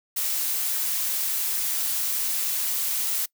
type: noise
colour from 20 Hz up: blue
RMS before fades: -26 dBFS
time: 0.16-3.26 s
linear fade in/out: 10 ms
effects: noise-tail reverb RT60 0.1 s tail -23 dB re dry